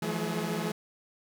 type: tone cluster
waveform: sawtooth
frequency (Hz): 165.5 / 179.6 / 214.7 / 422.6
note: E3 / F3 / A3 / G#4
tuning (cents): +7 / +49 / -42 / +30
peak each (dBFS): -30 / -33 / -31 / -33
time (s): 0.02-0.72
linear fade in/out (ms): 5
effects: none